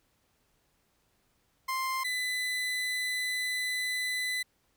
30% pulse tone pair in turn, 1049 / 2002 Hz, C6 / B6, +4 / +23 cents, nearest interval major seventh, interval 1119 cents, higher second, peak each -27 dBFS, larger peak neither, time 1.68-2.04 / 2.04-4.43 s, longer second, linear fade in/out 10 ms, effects pink hiss -72 dBFS RMS until 4.76 s

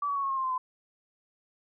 sine tone with pitch steps, 1152 / 1132.2 / 1112.8 / 1093.6 / 1074.9 / 1056.4 / 1038.2 / 1020.4 Hz, D6 / C#6 / C#6 / C#6 / C6 / C6 / C6 / C6, -34 / +36 / +6 / -24 / +46 / +16 / -14 / -44 cents, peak -27 dBFS, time 0.02-0.58 s, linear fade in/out 5 ms, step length 70 ms, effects none

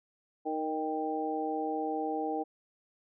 harmonic tone with a mistuned harmonic, 155.56 Hz, D#3, in tune, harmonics 2 / 3 / 4 / 5, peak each -35 / -36 / -41 / -34 dBFS, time 0.45-2.44 s, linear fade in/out 20 ms, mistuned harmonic 5, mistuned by +22 cents, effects none

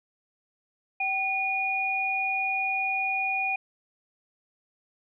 sine tone pair together, 770 / 2445 Hz, G5 / D#7, -31 / -31 cents, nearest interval octave + minor sixth, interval 2000 cents, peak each -30 / -26 dBFS, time 1-3.56 s, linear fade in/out 5 ms, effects none

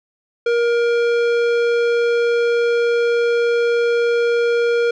sine tone with tanh clipping, 471.7 Hz, A#4, 20 cents sharp, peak -16 dBFS, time 0.46-4.91 s, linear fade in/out 5 ms, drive 15 dB, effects none

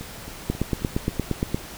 two click trains, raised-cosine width 3 ms, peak -9 / -24 dBFS, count 10 / 5, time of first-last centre 0.5-1.545 / 0.01-1.091 s, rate 8.61 / 3.7 Hz, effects pink hiss -39 dBFS RMS until 1.77 s

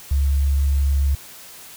sine tone, 69.6 Hz, C#2, 8 cents sharp, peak -15 dBFS, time 0.11-1.15 s, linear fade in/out 5 ms, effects white hiss -41 dBFS RMS until 1.76 s

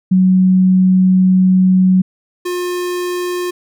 sine / square tone pair in turn, 185.9 / 356.9 Hz, F#3 / F4, +8 / +38 cents, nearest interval major seventh, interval 1130 cents, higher second, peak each -7 / -18 dBFS, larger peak first, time 0.11-2.02 / 2.45-3.51 s, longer first, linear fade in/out 10 ms, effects none

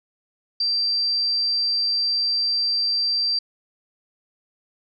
sine tone, 4699 Hz, D8, in tune, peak -19 dBFS, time 0.6-3.39 s, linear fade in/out 5 ms, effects none

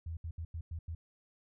sine tone bursts at uneven times, 82.3 Hz, E2, 2 cents flat, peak -37 dBFS, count 6, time 0.06-0.17 / 0.24-0.31 / 0.38-0.45 / 0.54-0.61 / 0.71-0.79 / 0.88-0.95 s, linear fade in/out 5 ms, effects none

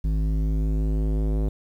square tone with low-pass filter sweep, 52.7 Hz, G#1, 26 cents sharp, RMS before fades -23 dBFS, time 0.04-1.49 s, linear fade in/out 5 ms, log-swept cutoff 190 to 470 Hz, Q 1.1, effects 9-bit

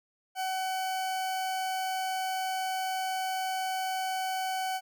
40% pulse tone, 754 Hz, F#5, 32 cents sharp, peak -29 dBFS, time 0.35-4.81 s, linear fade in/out 50 ms, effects none

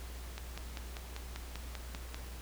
click train, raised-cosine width 0.2 ms, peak -24 dBFS, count 10, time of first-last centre 0.38-2.145 s, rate 5.1 Hz, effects added 60 Hz sine -43 dBFS peak until 2.41 s + pink hiss -51 dBFS RMS until 2.41 s

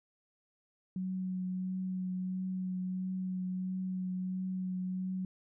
sine tone with vibrato, 185.3 Hz, F#3, 3 cents sharp, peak -33 dBFS, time 0.96-5.25 s, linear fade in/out 2 ms, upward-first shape triangle, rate 1.5 Hz, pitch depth 16 cents each way, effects none

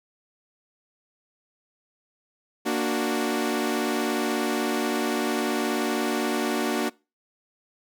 sawtooth chord, Bb augmented, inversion none, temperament equal, 233.1 / 293.7 / 370 Hz, Bb3 / D4 / F#4, 0 / 0 / 0 cents, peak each -24 dBFS, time 2.65-6.9 s, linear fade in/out 20 ms, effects noise-tail reverb RT60 0.3 s tail -24 dB re dry

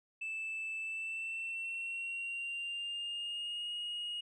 sine tone with pitch glide, 2637 to 2876 Hz, E7 to F#7, 0 to -50 cents, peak -35 dBFS, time 0.21-4.21 s, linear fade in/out 10 ms, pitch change +150 cents, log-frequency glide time 0.8-3.73 s, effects tanh soft clip ceiling -35 dBFS

